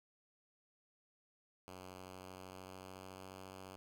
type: tone with pitch glide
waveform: 5% pulse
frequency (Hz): 92.5 to 94.55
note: F#2 to F#2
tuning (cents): 0 to +38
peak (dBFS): -39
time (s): 1.68-3.76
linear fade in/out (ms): 0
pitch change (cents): +38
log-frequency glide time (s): 1.83-3.42
effects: none